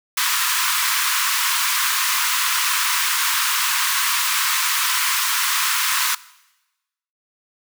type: high-pass noise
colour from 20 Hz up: pink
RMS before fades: -20 dBFS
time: 0.17-6.15 s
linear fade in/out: 5 ms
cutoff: 960 Hz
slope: 96 dB/octave
effects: noise-tail reverb RT60 1.0 s tail -20 dB re dry